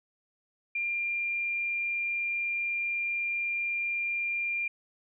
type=tone; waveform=sine; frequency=2392 Hz; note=D7; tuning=31 cents sharp; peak=-28 dBFS; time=0.75-4.68 s; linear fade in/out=5 ms; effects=none